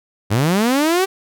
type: linear sweep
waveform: sawtooth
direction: up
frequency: 94.4 to 392 Hz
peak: -10 dBFS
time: 0.3-1.06 s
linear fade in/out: 20 ms
effects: none